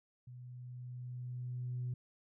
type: tone with level ramp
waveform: sine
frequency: 124.2 Hz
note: B2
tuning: 10 cents sharp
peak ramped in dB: -48 to -34 dBFS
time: 0.27-1.94 s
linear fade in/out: 5 ms
effects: tanh soft clip ceiling -32 dBFS